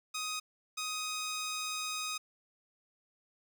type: tone pair in turn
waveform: 10% pulse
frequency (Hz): 1253 / 1253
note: D#6 / D#6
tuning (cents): +12 / +12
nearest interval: unison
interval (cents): 0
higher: neither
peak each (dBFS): -27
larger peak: neither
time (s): 0.14-0.4 / 0.77-2.18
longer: second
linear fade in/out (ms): 10
effects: none